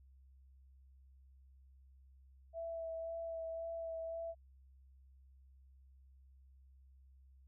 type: tone with vibrato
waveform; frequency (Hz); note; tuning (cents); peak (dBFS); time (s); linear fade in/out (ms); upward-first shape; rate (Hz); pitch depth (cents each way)
sine; 659.3; E5; 0; -40; 2.53-4.35; 50; sine; 1.9; 15
effects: added 66 Hz sine -60 dBFS peak until 7.47 s